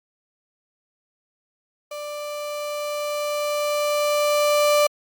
35% pulse tone with level ramp, 590 Hz, D5, 8 cents sharp, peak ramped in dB -29 to -13 dBFS, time 1.91-4.87 s, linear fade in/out 5 ms, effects Opus 48 kbps

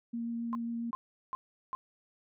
sine tone with vibrato, 233.1 Hz, A#3, in tune, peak -33 dBFS, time 0.13-0.91 s, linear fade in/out 10 ms, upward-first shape triangle, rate 7.4 Hz, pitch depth 10 cents each way
sine tone bursts, 1046.5 Hz, C6, in tune, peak -33 dBFS, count 4, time 0.53-1.75 s, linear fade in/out 0 ms, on 20 ms, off 380 ms
effects none

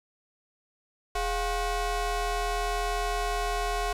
25% pulse ring-modulated tone, 374.4 Hz, F#4, 20 cents sharp, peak -20 dBFS, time 1.15-3.93 s, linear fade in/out 5 ms, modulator 334 Hz, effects low-pass 11000 Hz 12 dB/octave + 10-bit

